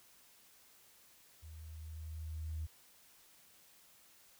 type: tone with level ramp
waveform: sine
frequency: 79 Hz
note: D#2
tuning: 27 cents sharp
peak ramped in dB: -49 to -36 dBFS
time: 1.42-2.67 s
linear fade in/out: 20 ms
effects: tanh soft clip ceiling -32 dBFS + white hiss -64 dBFS RMS until 4.39 s